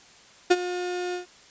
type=tone with ADSR envelope; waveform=35% pulse; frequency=358.1 Hz; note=F4; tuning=43 cents sharp; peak=-11 dBFS; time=0.5-1.26 s; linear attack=13 ms; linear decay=40 ms; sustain=-15 dB; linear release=120 ms; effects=white hiss -52 dBFS RMS until 1.5 s + resampled to 16000 Hz